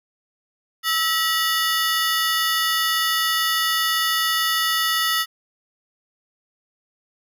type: ring-modulated tone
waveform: 20% pulse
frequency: 1615 Hz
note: G#6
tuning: 49 cents flat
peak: -11 dBFS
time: 0.83-5.26 s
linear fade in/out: 50 ms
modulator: 309 Hz
effects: none